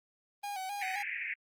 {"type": "tone with vibrato", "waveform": "45% pulse", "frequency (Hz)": 784, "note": "G5", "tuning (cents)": 0, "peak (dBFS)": -36, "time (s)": [0.43, 1.03], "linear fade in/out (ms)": 10, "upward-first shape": "square", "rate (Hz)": 3.8, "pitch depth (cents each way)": 65}
{"type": "band-pass noise", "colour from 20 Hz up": "white", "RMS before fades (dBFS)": -38, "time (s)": [0.81, 1.34], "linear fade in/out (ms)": 5, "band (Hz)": [1700, 2500], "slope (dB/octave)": 96}
{"effects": ["Opus 24 kbps"]}